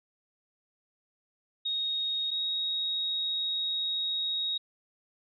sine tone pair in turn, 3743 / 3773 Hz, A#7 / A#7, +6 / +20 cents, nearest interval unison, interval 14 cents, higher second, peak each -28 dBFS, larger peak neither, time 1.65-2.31 / 2.31-4.58 s, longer second, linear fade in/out 10 ms, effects none

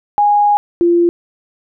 sine tone pair in turn, 825 / 344.6 Hz, G#5 / F4, -12 / -23 cents, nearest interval octave + minor third, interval 1511 cents, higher first, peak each -8 dBFS, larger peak neither, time 0.18-0.57 / 0.81-1.09 s, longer first, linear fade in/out 0 ms, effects none

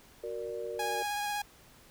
sine chord, Gb augmented, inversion none, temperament equal, 370 / 466.2 / 587.3 Hz, Gb4 / Bb4 / D5, 0 / 0 / 0 cents, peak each -41 / -37 / -41 dBFS, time 0.23-1.03 s, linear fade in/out 10 ms
sawtooth tone with vibrato, 825 Hz, G#5, 12 cents flat, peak -28 dBFS, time 0.79-1.42 s, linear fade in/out 5 ms, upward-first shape triangle, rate 16 Hz, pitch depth 18 cents each way
effects pink hiss -58 dBFS RMS until 1.9 s

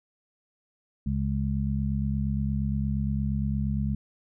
harmonic tone, 68.6 Hz, C#2, 17 cents flat, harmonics 1 / 2 / 3, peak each -29 / -29 / -29 dBFS, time 1.06-3.95 s, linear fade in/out 5 ms, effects none

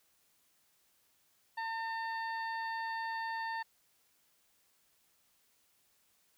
harmonic tone, 904 Hz, A5, 47 cents sharp, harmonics 1 / 2 / 3 / 4 / 5, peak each -37 / -40 / -55 / -57 / -52 dBFS, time 1.57-3.63 s, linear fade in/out 10 ms, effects white hiss -72 dBFS RMS until 6.37 s

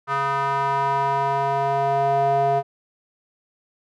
square tone with band-pass filter sweep, 138.59 Hz, C#3, in tune, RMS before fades -21 dBFS, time 0.07-2.63 s, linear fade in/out 50 ms, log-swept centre 1200 to 640 Hz, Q 3.9, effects none

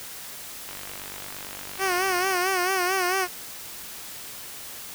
click train, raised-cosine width 0.3 ms, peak -22 dBFS, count 83, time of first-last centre 0.69-2.37 s, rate 48.8 Hz
10% pulse tone with vibrato, 370 Hz, F#4, in tune, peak -14 dBFS, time 1.78-3.28 s, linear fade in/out 50 ms, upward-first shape sine, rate 4.5 Hz, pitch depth 80 cents each way
effects white hiss -39 dBFS RMS until 4.94 s

